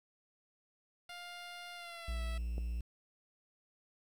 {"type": "tone with pitch glide", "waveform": "10% pulse", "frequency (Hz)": [703, 655.9], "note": ["F5", "E5"], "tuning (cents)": [11, -9], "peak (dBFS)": -38, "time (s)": [1.09, 2.38], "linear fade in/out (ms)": 5, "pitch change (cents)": -120, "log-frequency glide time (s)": [1.75, 2.22]}
{"type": "tone", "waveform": "triangle", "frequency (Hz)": 58.27, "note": "A#1", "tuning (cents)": 0, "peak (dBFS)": -33, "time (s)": [2.08, 2.81], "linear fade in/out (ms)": 5}
{"type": "click", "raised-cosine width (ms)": 2, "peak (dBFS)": -31, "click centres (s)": 2.581}
{"effects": ["low-pass 10000 Hz 12 dB/octave", "10-bit"]}